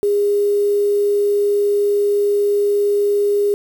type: tone with quantisation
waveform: sine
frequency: 408.7 Hz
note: G#4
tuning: 28 cents flat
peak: -13 dBFS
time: 0.03-3.54 s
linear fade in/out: 0 ms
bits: 6
effects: none